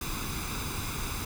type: noise with comb filter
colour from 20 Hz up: pink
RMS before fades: -34 dBFS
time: 0.01-1.25 s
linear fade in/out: 5 ms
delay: 0.81 ms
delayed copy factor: +0.65
effects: none